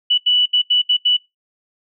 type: tone bursts at uneven times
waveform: sine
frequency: 2960 Hz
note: F#7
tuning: in tune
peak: -11 dBFS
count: 6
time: 0.1-0.18 / 0.26-0.46 / 0.53-0.62 / 0.7-0.82 / 0.89-0.97 / 1.05-1.17 s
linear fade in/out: 10 ms
effects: noise-tail reverb RT60 0.2 s tail -22 dB re dry